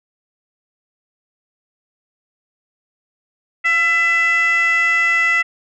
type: tone with frequency modulation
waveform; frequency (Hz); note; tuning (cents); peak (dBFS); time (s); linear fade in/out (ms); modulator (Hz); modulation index
sine; 2002; B6; +23; -11; 3.64-5.43; 20; 651; 0.71
effects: tanh soft clip ceiling -10 dBFS